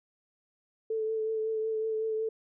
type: tone with vibrato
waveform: sine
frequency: 440 Hz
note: A4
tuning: in tune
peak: -28 dBFS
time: 0.9-2.29 s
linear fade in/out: 5 ms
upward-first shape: triangle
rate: 5.4 Hz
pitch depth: 24 cents each way
effects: none